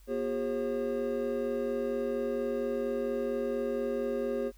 triangle tone cluster, 241.2 / 361.9 / 406.2 / 538 Hz, B3 / F#4 / G#4 / C5, -41 / -38 / -38 / +48 cents, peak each -34 / -38 / -31 / -32 dBFS, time 0.07-4.52 s, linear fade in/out 50 ms, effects added 46 Hz sine -53 dBFS peak until 4.57 s + white hiss -65 dBFS RMS until 4.57 s

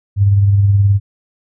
sine tone with tremolo, 100 Hz, G2, 35 cents sharp, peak -6 dBFS, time 0.16-1 s, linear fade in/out 50 ms, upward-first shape sine, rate 19 Hz, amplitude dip 35%, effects none

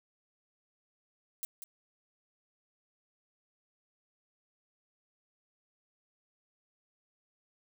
violet noise with echo, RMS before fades -37 dBFS, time 1.43-1.45 s, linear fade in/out 0 ms, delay 190 ms, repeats 1, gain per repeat -8 dB, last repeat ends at 1.64 s, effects none

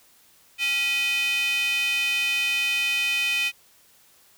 square tone with high-pass filter, 277.2 Hz, C#4, in tune, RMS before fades -24 dBFS, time 0.58-3.52 s, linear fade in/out 50 ms, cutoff 2600 Hz, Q 8, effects white hiss -57 dBFS RMS until 4.37 s

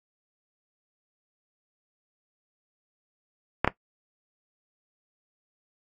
clicks, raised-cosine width 0.5 ms, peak -4 dBFS, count 2, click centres 3.646 / 3.676 s, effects noise-tail reverb RT60 0.1 s tail -17 dB re dry + AAC 32 kbps

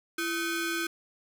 sawtooth ring-modulated tone, 932.3 Hz, A#5, in tune, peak -22 dBFS, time 0.18-0.87 s, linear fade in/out 5 ms, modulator 596 Hz, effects 10-bit

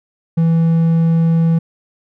triangle tone, 164.81 Hz, E3, in tune, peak -8 dBFS, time 0.37-1.59 s, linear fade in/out 10 ms, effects none

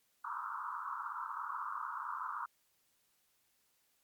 white band-pass noise, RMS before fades -41 dBFS, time 0.24-2.46 s, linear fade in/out 5 ms, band 930 to 1400 Hz, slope 96 dB/octave, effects white hiss -75 dBFS RMS until 4.03 s + MP3 96 kbps

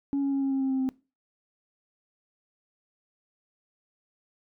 sine tone with pitch steps, 279.4 / 276.8 / 274.3 / 271.8 / 269.3 / 266.8 / 264.3 / 261.9 Hz, C#4 / C#4 / C#4 / C#4 / C#4 / C4 / C4 / C4, +14 / -2 / -18 / -34 / -50 / +34 / +18 / +2 cents, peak -22 dBFS, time 0.13-0.89 s, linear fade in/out 0 ms, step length 95 ms, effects noise-tail reverb RT60 0.3 s tail -22 dB re dry + tanh soft clip ceiling -22 dBFS

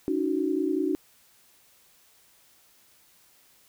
sine tone cluster, 287 / 317.2 / 372.4 Hz, D4 / D#4 / F#4, -40 / +33 / +11 cents, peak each -28 dBFS, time 0.08-0.95 s, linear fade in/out 0 ms, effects white hiss -60 dBFS RMS until 3.68 s

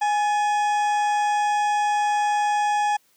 harmonic tone with a mistuned harmonic, 830.6 Hz, G#5, in tune, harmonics 1 / 2 / 3 / 4 / 6 / 7 / 8 / 9 / 10, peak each -19 / -31 / -36 / -39 / -45 / -44 / -47 / -45 / -46 dBFS, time 0.01-2.97 s, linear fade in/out 10 ms, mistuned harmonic 2, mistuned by +70 cents, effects white hiss -62 dBFS RMS until 3.16 s + high-pass 100 Hz 12 dB/octave

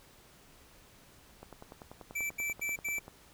click train, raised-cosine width 1 ms, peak -32 dBFS, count 18, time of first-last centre 1.43-3.08 s, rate 10.3 Hz
square tone bursts, 2326 Hz, D7, 17 cents flat, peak -33 dBFS, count 4, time 2.15-2.993 s, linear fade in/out 10 ms, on 150 ms, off 81 ms
effects pink hiss -59 dBFS RMS until 3.33 s

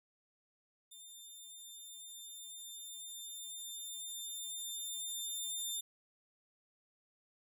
15% pulse tone with level ramp, 3602 Hz, A7, 40 cents sharp, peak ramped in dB -45 to -30 dBFS, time 0.91-5.81 s, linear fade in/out 10 ms, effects none

